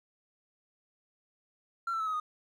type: tone with pitch steps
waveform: triangle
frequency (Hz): 1366 / 1332.5 / 1299.8 / 1267.9 / 1236.8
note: F6 / E6 / E6 / D#6 / D#6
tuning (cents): -39 / +18 / -25 / +32 / -11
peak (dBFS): -27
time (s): 1.87-2.2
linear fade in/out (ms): 5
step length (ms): 66
effects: tanh soft clip ceiling -26 dBFS